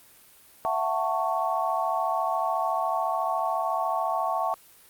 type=chord; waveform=sine; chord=F# minor seventh; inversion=third; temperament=just; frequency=666 / 740 / 888 / 1110 Hz; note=E5 / F#5 / A5 / C#6; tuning=+18 / 0 / +16 / +2 cents; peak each=-29 dBFS; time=0.65-4.54 s; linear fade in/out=0 ms; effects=white hiss -54 dBFS RMS until 4.89 s + Opus 32 kbps